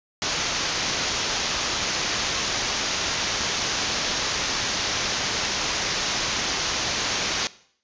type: low-pass noise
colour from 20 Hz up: white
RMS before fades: -26 dBFS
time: 0.22-7.47 s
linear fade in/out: 0 ms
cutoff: 6700 Hz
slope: 96 dB/octave
effects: noise-tail reverb RT60 0.6 s tail -19 dB re dry + resampled to 16000 Hz